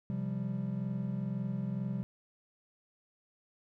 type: chord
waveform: triangle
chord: C suspended fourth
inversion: none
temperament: equal with one note detuned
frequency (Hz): 130.81 / 173.91 / 196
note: C3 / F3 / G3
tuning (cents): 0 / -7 / 0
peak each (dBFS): -35 / -37 / -34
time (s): 0.1-2.03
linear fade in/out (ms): 0
effects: none